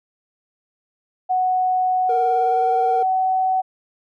sine tone with pitch glide, 740 to 752.5 Hz, F#5 to F#5, 0 to +29 cents, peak -16 dBFS, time 1.29-3.62 s, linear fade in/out 20 ms, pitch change +29 cents, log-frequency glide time 2.02-2.77 s
triangle tone with vibrato, 466.2 Hz, A#4, in tune, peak -20 dBFS, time 2.09-3.03 s, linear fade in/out 5 ms, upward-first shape sine, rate 19 Hz, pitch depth 29 cents each way
effects none

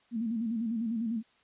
sine tone with vibrato, 227.1 Hz, A#3, 45 cents flat, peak -29 dBFS, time 0.11-1.23 s, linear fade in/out 50 ms, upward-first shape square, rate 10 Hz, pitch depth 71 cents each way, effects white hiss -66 dBFS RMS until 1.43 s + resampled to 8000 Hz

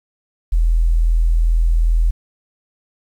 sine tone, 41.25 Hz, E1, 2 cents sharp, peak -11 dBFS, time 0.52-2.11 s, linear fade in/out 10 ms, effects 8-bit

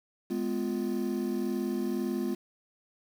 triangle chord, F diminished, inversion first, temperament just, 209.5 / 251.4 / 349.2 Hz, Ab3 / Cb4 / F4, +15 / +31 / 0 cents, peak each -31 dBFS, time 0.3-2.35 s, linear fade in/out 10 ms, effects 8-bit

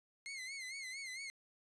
sawtooth tone with vibrato, 2118 Hz, C7, 21 cents sharp, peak -40 dBFS, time 0.26-1.3 s, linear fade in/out 0 ms, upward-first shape sine, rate 4.4 Hz, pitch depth 92 cents each way, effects resampled to 22050 Hz + 12-bit

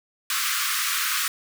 pink high-pass noise, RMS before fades -25 dBFS, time 0.3-1.28 s, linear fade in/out 2 ms, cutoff 1100 Hz, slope 96 dB/octave, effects none

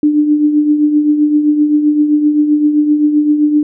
sine tone with tremolo, 298.4 Hz, D4, 28 cents sharp, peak -5 dBFS, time 0.03-3.63 s, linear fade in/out 2 ms, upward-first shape triangle, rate 7.7 Hz, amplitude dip 60%, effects none

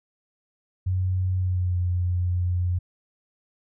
sine tone with pitch glide, 92.5 to 89.25 Hz, F#2 to F2, 0 to +38 cents, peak -21 dBFS, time 0.86-2.79 s, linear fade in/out 10 ms, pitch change -62 cents, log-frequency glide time 1.37-1.77 s, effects none

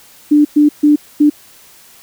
sine tone bursts at uneven times, 296.1 Hz, D4, 14 cents sharp, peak -5 dBFS, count 4, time 0.31-0.45 / 0.56-0.69 / 0.83-0.96 / 1.2-1.3 s, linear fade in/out 10 ms, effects white hiss -43 dBFS RMS until 2.02 s

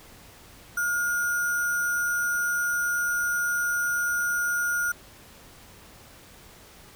sine tone with sample-and-hold, 1429 Hz, F6, 39 cents sharp, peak -23 dBFS, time 0.77-4.92 s, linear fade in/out 5 ms, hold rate 7350 Hz, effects pink hiss -50 dBFS RMS until 6.95 s

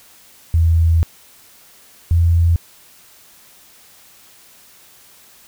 sine tone pair in turn, 82.41 / 84.48 Hz, E2 / E2, 0 / +43 cents, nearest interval unison, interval 43 cents, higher second, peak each -10 dBFS, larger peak neither, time 0.54-1.03 / 2.11-2.56 s, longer first, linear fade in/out 0 ms, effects white hiss -47 dBFS RMS until 5.47 s

